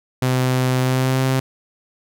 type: tone with pitch glide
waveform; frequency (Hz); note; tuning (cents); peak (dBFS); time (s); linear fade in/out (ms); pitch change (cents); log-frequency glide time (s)
sawtooth; 128.2 to 131.5; C3 to C3; -35 to +9; -12; 0.22-1.4; 5; +44; 0.77-1.24
effects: none